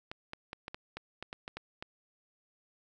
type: clicks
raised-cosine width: 0.3 ms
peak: -24 dBFS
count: 11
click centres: 0.115 / 0.334 / 0.531 / 0.681 / 0.745 / 0.97 / 1.226 / 1.329 / 1.479 / 1.57 / 1.825 s
effects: none